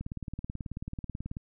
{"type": "click train", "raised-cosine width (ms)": 5, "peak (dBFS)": -24, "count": 26, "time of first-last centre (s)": [0.01, 1.369], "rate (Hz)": 18.4, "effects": []}